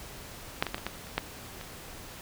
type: clicks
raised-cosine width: 0.3 ms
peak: -8 / -16 / -14 / -22 / -15 / -30 / -10 / -24 dBFS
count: 8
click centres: 0.625 / 0.667 / 0.745 / 0.781 / 0.866 / 1.069 / 1.18 / 1.612 s
effects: pink hiss -45 dBFS RMS until 2.21 s